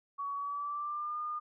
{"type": "tone with pitch glide", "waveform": "sine", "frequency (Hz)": [1127, 1214.9], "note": ["C#6", "D#6"], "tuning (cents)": [28, -42], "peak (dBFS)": -34, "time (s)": [0.18, 1.4], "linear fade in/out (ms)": 20, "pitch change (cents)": 130, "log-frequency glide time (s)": [0.35, 1.19], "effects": []}